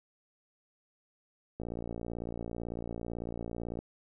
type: click train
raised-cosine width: 2 ms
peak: -25 dBFS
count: 128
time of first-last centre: 1.6-3.79 s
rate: 58 Hz
effects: none